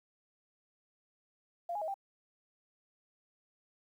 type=tone with pitch steps; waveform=sine; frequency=691 / 827 / 636 / 786 Hz; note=F5 / G#5 / D#5 / G5; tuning=-19 / -8 / +38 / +4 cents; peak=-34 dBFS; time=1.69-1.942 s; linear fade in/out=5 ms; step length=63 ms; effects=11-bit

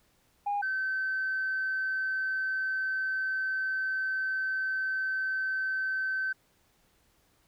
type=tone pair in turn; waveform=sine; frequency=815 / 1538.5 Hz; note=G#5 / G6; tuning=-33 / -33 cents; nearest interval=major seventh; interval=1100 cents; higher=second; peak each=-26 / -27 dBFS; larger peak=first; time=0.46-0.62 / 0.62-6.33 s; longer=second; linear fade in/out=10 ms; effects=tanh soft clip ceiling -24 dBFS + pink hiss -68 dBFS RMS until 7.47 s

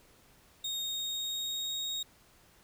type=tone with pitch glide; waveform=35% pulse; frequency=3713 to 3754 Hz; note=A#7 to A#7; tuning=-8 to +11 cents; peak=-32 dBFS; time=0.64-2.03 s; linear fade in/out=5 ms; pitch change=+19 cents; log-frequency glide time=0.81-1.85 s; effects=pink hiss -62 dBFS RMS until 2.63 s

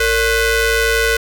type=ring-modulated tone; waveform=sawtooth; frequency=513 Hz; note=C5; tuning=34 cents flat; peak=-6 dBFS; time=0-1.17 s; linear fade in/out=5 ms; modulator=970 Hz; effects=none

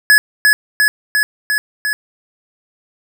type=tone with echo; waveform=square; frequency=1700 Hz; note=G#6; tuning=40 cents sharp; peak=-6 dBFS; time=0.1-0.18 s; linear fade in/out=0 ms; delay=350 ms; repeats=5; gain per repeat=-2 dB; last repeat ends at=1.93 s; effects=7-bit

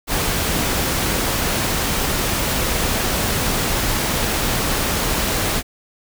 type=noise; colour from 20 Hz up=pink; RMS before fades=-20 dBFS; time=0.07-5.63 s; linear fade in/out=50 ms; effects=none

